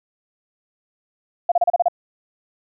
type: tone bursts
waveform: sine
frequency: 698.5 Hz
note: F5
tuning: in tune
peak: -12 dBFS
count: 7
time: 1.49-1.884 s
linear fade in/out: 5 ms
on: 28 ms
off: 33 ms
effects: none